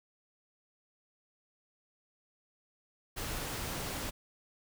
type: noise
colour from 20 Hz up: pink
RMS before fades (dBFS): -38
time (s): 3.16-4.11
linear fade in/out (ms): 20
effects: none